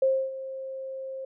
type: tone with ADSR envelope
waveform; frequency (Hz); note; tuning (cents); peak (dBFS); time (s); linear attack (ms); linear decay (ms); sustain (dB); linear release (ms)
sine; 531; C5; +25; -18; 0.02-1.25; 5; 280; -15; 5
effects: none